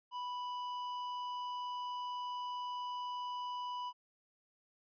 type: tone with hard clipping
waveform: triangle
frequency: 987.8 Hz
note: B5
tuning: in tune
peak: -40 dBFS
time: 0.11-3.93 s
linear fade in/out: 50 ms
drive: 12 dB
effects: resampled to 11025 Hz